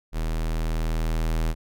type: tone with level ramp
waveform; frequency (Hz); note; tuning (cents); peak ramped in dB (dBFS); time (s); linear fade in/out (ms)
square; 40.14; E1; -45; -25 to -22; 0.12-1.55; 50
effects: none